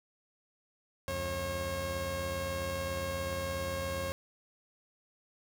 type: tone cluster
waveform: sawtooth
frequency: 70.5 / 87.4 / 542 Hz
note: C#2 / F2 / C#5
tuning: +30 / +2 / -39 cents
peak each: -40 / -35 / -31 dBFS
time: 1.08-4.12 s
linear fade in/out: 0 ms
effects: none